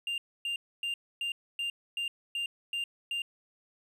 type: tone bursts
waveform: triangle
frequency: 2794 Hz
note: F7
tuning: in tune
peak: -29 dBFS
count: 9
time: 0.07-3.22 s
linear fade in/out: 2 ms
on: 110 ms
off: 270 ms
effects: resampled to 32000 Hz